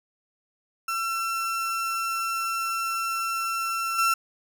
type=tone with level steps; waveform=35% pulse; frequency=1348 Hz; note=E6; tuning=38 cents sharp; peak=-24 / -18 dBFS; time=0.88-4.14 s; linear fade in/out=5 ms; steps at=3.98 s; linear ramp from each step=10 ms; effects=none